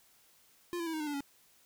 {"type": "tone with pitch steps", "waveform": "square", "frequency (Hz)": [349.2, 336.7, 324.7, 313.1, 301.9, 291.1, 280.7], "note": ["F4", "E4", "E4", "D#4", "D4", "D4", "C#4"], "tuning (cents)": [0, 37, -26, 11, 48, -15, 22], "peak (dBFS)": -35, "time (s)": [0.73, 1.206], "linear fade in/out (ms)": 0, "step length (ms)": 68, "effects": ["white hiss -65 dBFS RMS until 1.65 s"]}